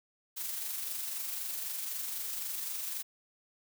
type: noise with amplitude modulation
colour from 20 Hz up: blue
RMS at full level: -36 dBFS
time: 0.36-3.03 s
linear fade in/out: 20 ms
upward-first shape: sine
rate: 23.9 Hz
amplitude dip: 35%
effects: none